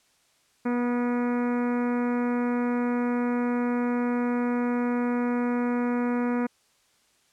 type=harmonic tone with a mistuned harmonic; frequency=242.6 Hz; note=B3; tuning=31 cents flat; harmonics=1 / 2 / 3 / 4 / 5 / 6 / 7 / 8 / 9 / 10; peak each=-24 / -31 / -39 / -37 / -40 / -41 / -45 / -46 / -46 / -50 dBFS; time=0.65-6.47 s; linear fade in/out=10 ms; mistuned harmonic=5; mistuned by=+25 cents; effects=white hiss -65 dBFS RMS until 7.32 s + low-pass 9000 Hz 12 dB/octave